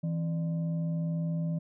sine tone with frequency modulation, 164.6 Hz, E3, 2 cents flat, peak -28 dBFS, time 0.03-1.59 s, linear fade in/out 10 ms, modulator 431 Hz, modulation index 0.32, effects none

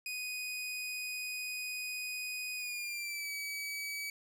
sawtooth tone with pitch glide, 2489 to 2282 Hz, D#7 to C#7, 0 to +50 cents, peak -34 dBFS, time 0.06-4.1 s, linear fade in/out 2 ms, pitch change -150 cents, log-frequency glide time 2.56-3.32 s, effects none

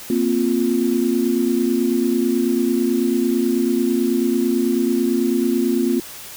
sine chord, Bb suspended second, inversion none, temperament just, 233.1 / 262.2 / 349.6 Hz, Bb3 / C4 / F4, 0 / +4 / +2 cents, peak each -20 dBFS, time 0.1-6 s, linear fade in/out 2 ms, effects white hiss -36 dBFS RMS until 6.36 s

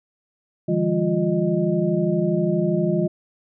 sine tone cluster, 150.6 / 170.5 / 202.9 / 351.6 / 618 Hz, D3 / F3 / G#3 / F4 / D#5, +44 / -41 / -40 / +12 / -12 cents, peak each -28 / -22 / -25 / -23 / -26 dBFS, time 0.68-3.08 s, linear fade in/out 10 ms, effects none

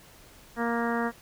harmonic tone, 234 Hz, A#3, 7 cents sharp, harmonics 1 / 2 / 3 / 4 / 5 / 6 / 7 / 8, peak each -29 / -32 / -34 / -35 / -36 / -37 / -37 / -38 dBFS, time 0.56-1.12 s, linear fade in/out 50 ms, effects pink hiss -53 dBFS RMS until 1.21 s

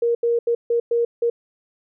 sine tone bursts at uneven times, 470 Hz, A#4, 14 cents sharp, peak -16 dBFS, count 6, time 0.02-0.15 / 0.23-0.39 / 0.47-0.55 / 0.7-0.8 / 0.91-1.05 / 1.22-1.3 s, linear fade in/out 5 ms, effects none

